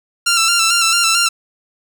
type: tone with vibrato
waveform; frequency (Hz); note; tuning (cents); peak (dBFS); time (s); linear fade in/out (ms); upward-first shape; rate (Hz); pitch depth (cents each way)
10% pulse; 1361; F6; -45; -3; 0.26-1.29; 10; square; 4.5; 36
effects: none